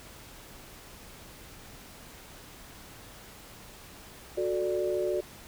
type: chord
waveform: sine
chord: D major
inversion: first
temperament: just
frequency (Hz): 367.1 / 440.5 / 587.3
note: F#4 / A4 / D5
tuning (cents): -14 / +2 / 0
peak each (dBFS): -29 / -34 / -31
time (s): 4.37-5.21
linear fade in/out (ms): 10
effects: pink hiss -49 dBFS RMS until 5.47 s